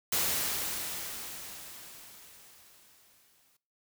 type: noise with exponential decay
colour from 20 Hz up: white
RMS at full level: -28 dBFS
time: 0.12-3.57 s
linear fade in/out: 5 ms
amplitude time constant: 750 ms
effects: noise-tail reverb RT60 0.4 s tail -20 dB re dry